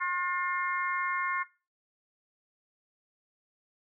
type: harmonic tone with a mistuned harmonic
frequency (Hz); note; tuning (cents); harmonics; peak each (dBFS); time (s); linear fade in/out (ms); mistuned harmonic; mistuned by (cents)
358; F4; +43; 3 / 4 / 5 / 6; -31 / -34 / -35 / -35; 0-1.44; 20; 6; -19
effects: noise-tail reverb RT60 0.3 s tail -19 dB re dry